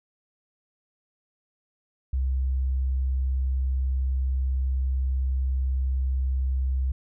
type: tone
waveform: sine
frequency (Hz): 65.41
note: C2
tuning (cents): 0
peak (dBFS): -22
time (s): 2.13-6.92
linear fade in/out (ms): 5
effects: none